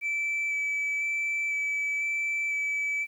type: tone with vibrato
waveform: sine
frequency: 2311 Hz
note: D7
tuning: 28 cents flat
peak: -24 dBFS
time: 0.01-3.07 s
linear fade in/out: 50 ms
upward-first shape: square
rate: 1 Hz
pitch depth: 9 cents each way
effects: tanh soft clip ceiling -25 dBFS + 10-bit